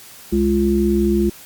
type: harmonic tone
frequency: 69.3 Hz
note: C#2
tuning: in tune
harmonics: 1 / 3 / 5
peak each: -22 / -17 / -17 dBFS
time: 0.32-1.3 s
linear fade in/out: 10 ms
effects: white hiss -41 dBFS RMS until 1.45 s + Opus 48 kbps